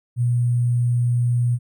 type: tone with sample-and-hold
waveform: sine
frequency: 121 Hz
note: B2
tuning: 35 cents flat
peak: -16 dBFS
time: 0.16-1.59 s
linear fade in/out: 50 ms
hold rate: 8820 Hz
effects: none